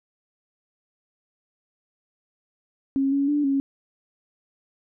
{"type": "tone with pitch steps", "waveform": "sine", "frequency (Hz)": [272.1, 279.1, 292.7, 274.8], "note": ["C#4", "C#4", "D4", "C#4"], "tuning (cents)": [-32, 12, -6, -15], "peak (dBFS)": -19, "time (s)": [2.96, 3.6], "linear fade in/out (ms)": 0, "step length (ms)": 160, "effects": []}